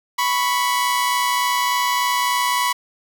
sawtooth tone pair together, 986.6 / 1110 Hz, B5 / C#6, -2 / +2 cents, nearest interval major second, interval 204 cents, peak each -15 / -19 dBFS, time 0.18-2.73 s, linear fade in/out 10 ms, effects none

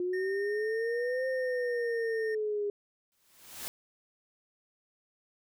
sine exponential two-way sweep, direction up then down, 354 to 523.3 to 406.6 Hz, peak -29 dBFS, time 0-2.7 s, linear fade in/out 2 ms, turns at 1.27 s
triangle tone, 1831 Hz, A#6, 32 cents flat, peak -36 dBFS, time 0.13-2.35 s, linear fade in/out 5 ms
white noise with exponential growth, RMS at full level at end -37 dBFS, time 3.12-3.68 s, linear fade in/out 0 ms, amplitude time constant 120 ms
effects none

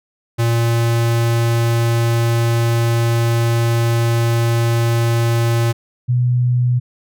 square / sine tone pair in turn, 116.54 / 123.51 Hz, A#2 / B2, 0 / +1 cents, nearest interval minor second, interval 101 cents, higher second, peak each -14 / -12 dBFS, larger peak second, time 0.38-5.73 / 6.08-6.8 s, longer first, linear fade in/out 20 ms, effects none

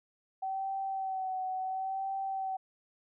sine tone with vibrato, 763 Hz, G5, 47 cents flat, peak -32 dBFS, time 0.42-2.57 s, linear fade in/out 10 ms, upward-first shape sine, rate 0.72 Hz, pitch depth 31 cents each way, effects none

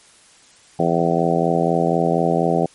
harmonic tone, 84.1 Hz, E2, 35 cents sharp, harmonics 2 / 3 / 4 / 5 / 6 / 7 / 8 / 9, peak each -21 / -25 / -24 / -23 / -24 / -25 / -23 / -23 dBFS, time 0.79-2.66 s, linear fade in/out 5 ms, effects white hiss -50 dBFS RMS until 2.74 s + MP3 48 kbps

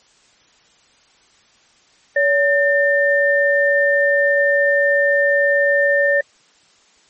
sine tone pair together, 567 / 1800 Hz, C#5 / A6, +39 / +39 cents, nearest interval octave + minor sixth, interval 2000 cents, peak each -15 dBFS, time 2.16-6.21 s, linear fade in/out 5 ms, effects white hiss -54 dBFS RMS until 7.09 s + MP3 32 kbps

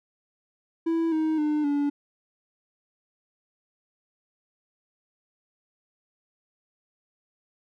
triangle tone with pitch steps, 329.6 / 314.9 / 300.9 / 287.4 Hz, E4 / D#4 / D4 / D4, 0 / +21 / +42 / -37 cents, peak -20 dBFS, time 0.86-1.9 s, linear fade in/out 10 ms, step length 260 ms, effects none

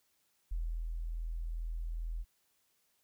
sine tone with ADSR envelope, 41.2 Hz, E1, in tune, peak -32 dBFS, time 0.51-2.25 s, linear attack 10 ms, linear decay 340 ms, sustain -3 dB, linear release 44 ms, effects white hiss -75 dBFS RMS until 3.03 s

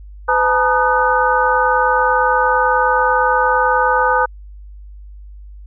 sine tone cluster, 506 / 861 / 941 / 1233 / 1503 Hz, B4 / A5 / A#5 / D#6 / F#6, +42 / -38 / +16 / -16 / +27 cents, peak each -18 dBFS, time 0.28-4.26 s, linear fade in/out 10 ms, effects added 50 Hz sine -33 dBFS peak until 5.66 s

